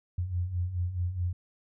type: beating tone pair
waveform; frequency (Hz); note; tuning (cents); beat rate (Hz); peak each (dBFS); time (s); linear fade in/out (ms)
sine; 85.6 / 90.3; F2 / F#2; -34 / -42; 4.7; -35 / -29; 0.18-1.33; 5
effects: none